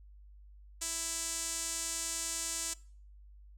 sawtooth tone with band-pass filter, 330 Hz, E4, 2 cents sharp, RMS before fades -37 dBFS, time 0.81-2.74 s, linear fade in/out 10 ms, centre 7700 Hz, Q 2.9, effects noise-tail reverb RT60 0.5 s tail -23 dB re dry + added 50 Hz sine -52 dBFS peak until 3.57 s

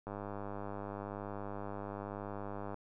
click train, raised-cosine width 1 ms, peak -28 dBFS, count 271, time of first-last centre 0.07-2.743 s, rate 101 Hz, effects none

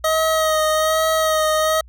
25% pulse tone with vibrato, 630 Hz, D#5, 21 cents sharp, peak -12 dBFS, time 0.04-1.81 s, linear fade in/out 5 ms, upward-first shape sine, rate 1.2 Hz, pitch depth 25 cents each way, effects added 60 Hz sine -41 dBFS peak until 1.88 s

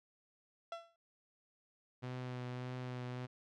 30% pulse tone with exponential decay, 673 Hz, E5, 36 cents sharp, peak -36 dBFS, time 0.72-0.96 s, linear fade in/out 2 ms, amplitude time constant 51 ms
sawtooth tone with vibrato, 125.5 Hz, B2, 28 cents sharp, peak -37 dBFS, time 2.02-3.27 s, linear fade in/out 20 ms, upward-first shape triangle, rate 1.7 Hz, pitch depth 20 cents each way
effects low-pass 4000 Hz 12 dB/octave

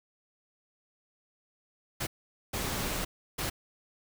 pink noise bursts at uneven times, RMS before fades -33 dBFS, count 3, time 2-2.07 / 2.53-3.05 / 3.38-3.5 s, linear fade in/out 10 ms, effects none

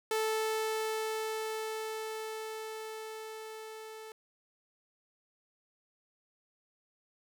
sawtooth tone with level ramp, 438.5 Hz, A4, 6 cents flat, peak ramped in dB -25 to -41 dBFS, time 0.11-4.12 s, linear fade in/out 2 ms, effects none

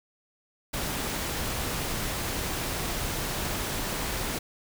pink noise, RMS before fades -31 dBFS, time 0.73-4.39 s, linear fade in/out 10 ms, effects none

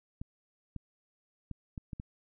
clicks, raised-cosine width 5 ms, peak -27 dBFS, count 6, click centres 0.215 / 0.763 / 1.513 / 1.778 / 1.932 / 1.999 s, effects none

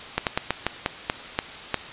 slowing click train, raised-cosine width 0.3 ms, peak -5 dBFS, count 9, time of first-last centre 0.18-1.743 s, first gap 88 ms, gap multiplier 1.22, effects white hiss -38 dBFS RMS until 1.92 s + resampled to 8000 Hz

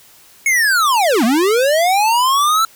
square linear two-way sweep, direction down then up, 2217 to 211.4 to 1346 Hz, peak -12 dBFS, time 0.46-2.65 s, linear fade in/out 2 ms, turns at 1.24 s, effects white hiss -46 dBFS RMS until 2.75 s

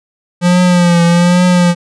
square tone with vibrato, 175.3 Hz, F3, 7 cents sharp, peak -7 dBFS, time 0.41-1.75 s, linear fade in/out 50 ms, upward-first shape triangle, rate 1.2 Hz, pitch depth 56 cents each way, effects resampled to 22050 Hz

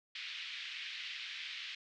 white band-pass noise, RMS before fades -44 dBFS, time 0.15-1.75 s, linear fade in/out 5 ms, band 2000 to 3700 Hz, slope 24 dB/octave, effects low-pass 6000 Hz 12 dB/octave

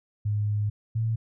sine tone pair in turn, 104.4 / 112.33 Hz, G#2 / A2, +10 / +36 cents, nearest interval minor second, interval 126 cents, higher second, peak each -23 / -23 dBFS, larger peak neither, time 0.25-0.7 / 0.95-1.16 s, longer first, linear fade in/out 10 ms, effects none

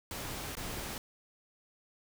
pink noise with dropouts, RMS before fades -40 dBFS, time 0.11-0.98 s, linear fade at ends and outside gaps 1 ms, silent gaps 0.553-0.569 s, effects none

